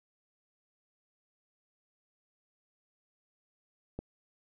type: click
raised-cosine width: 2 ms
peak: -24 dBFS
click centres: 3.99 s
effects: none